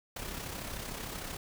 pink noise with amplitude modulation, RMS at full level -38 dBFS, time 0.16-1.37 s, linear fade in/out 5 ms, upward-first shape sine, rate 33.3 Hz, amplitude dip 50%, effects none

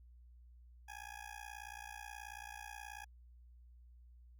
20% pulse tone with amplitude modulation, 830.6 Hz, G#5, in tune, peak -39 dBFS, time 0.88-3.05 s, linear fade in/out 10 ms, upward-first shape sine, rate 58.5 Hz, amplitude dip 95%, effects added 60 Hz sine -57 dBFS peak until 4.39 s + Opus 48 kbps

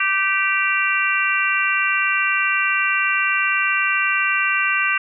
harmonic tone with a mistuned harmonic, 392 Hz, G4, in tune, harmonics 3 / 4 / 5 / 6 / 7, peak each -24 / -22 / -24 / -23 / -22 dBFS, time 0-4.98 s, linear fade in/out 5 ms, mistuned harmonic 4, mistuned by -26 cents, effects none

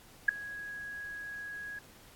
sine tone with ADSR envelope, 1660 Hz, G#6, 1 cent flat, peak -16 dBFS, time 0.28-1.79 s, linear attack 9 ms, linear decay 5 ms, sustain -23 dB, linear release 5 ms, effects pink hiss -57 dBFS RMS until 2.15 s + AAC 64 kbps

